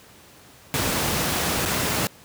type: noise with dropouts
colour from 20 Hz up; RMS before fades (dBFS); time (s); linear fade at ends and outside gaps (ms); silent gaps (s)
pink; -23; 0.74-2.07; 0; 1.653-1.659
effects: pink hiss -49 dBFS RMS until 2.24 s + high-pass 80 Hz 12 dB/octave